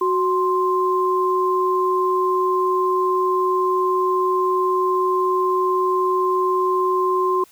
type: tone pair together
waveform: sine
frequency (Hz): 370 / 1047.3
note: F#4 / C6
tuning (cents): 0 / +1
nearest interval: octave + tritone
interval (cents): 1801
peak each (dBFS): -19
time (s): 0.01-7.44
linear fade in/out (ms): 5
effects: white hiss -52 dBFS RMS until 7.51 s